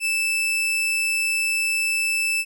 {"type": "tone", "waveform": "40% pulse", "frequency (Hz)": 2637, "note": "E7", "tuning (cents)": 0, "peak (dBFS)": -19, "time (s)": [0, 2.45], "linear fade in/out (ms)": 50, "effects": []}